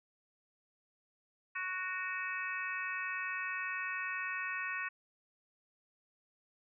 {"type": "harmonic tone with a mistuned harmonic", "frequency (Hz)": 370, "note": "F#4", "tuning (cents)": 0, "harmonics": [3, 4, 5, 6, 7], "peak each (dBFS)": [-43, -41, -40, -47, -42], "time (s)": [1.55, 4.89], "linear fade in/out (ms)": 10, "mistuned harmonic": 6, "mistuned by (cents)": 42, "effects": []}